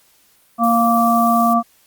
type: harmonic tone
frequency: 232.7 Hz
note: A#3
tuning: 3 cents flat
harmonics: 1 / 3 / 5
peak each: -16 / -16 / -16 dBFS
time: 0.58-1.63 s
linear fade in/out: 50 ms
type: noise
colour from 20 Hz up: violet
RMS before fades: -31 dBFS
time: 0.63-1.54 s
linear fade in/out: 10 ms
effects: white hiss -55 dBFS RMS until 1.86 s + Opus 48 kbps